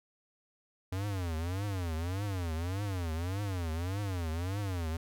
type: tone with vibrato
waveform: square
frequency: 90.4 Hz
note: F#2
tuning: 40 cents flat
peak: -33 dBFS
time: 0.92-4.97 s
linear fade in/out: 5 ms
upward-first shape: triangle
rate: 1.7 Hz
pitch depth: 260 cents each way
effects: none